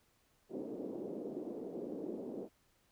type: band-pass noise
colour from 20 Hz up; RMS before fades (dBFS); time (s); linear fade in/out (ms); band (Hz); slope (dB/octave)
pink; -43; 0.49-2.49; 50; 250 to 470; 24
effects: pink hiss -73 dBFS RMS until 2.91 s